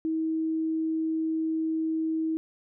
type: tone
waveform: sine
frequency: 320 Hz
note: D#4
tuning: 49 cents sharp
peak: -25 dBFS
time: 0.05-2.37 s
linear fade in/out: 0 ms
effects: none